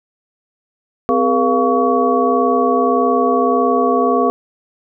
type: tone cluster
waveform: sine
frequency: 257 / 414.9 / 476.6 / 694 / 1126 Hz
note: C4 / G#4 / A#4 / F5 / C#6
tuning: -31 / -2 / +38 / -11 / +27 cents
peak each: -18 dBFS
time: 1.09-4.3 s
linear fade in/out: 0 ms
effects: none